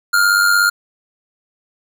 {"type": "tone with amplitude modulation", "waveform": "square", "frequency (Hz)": 1407, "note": "F6", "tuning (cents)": 12, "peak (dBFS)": -9, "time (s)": [0.13, 0.7], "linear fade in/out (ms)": 10, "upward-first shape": "sine", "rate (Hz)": 96.8, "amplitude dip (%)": 55, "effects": []}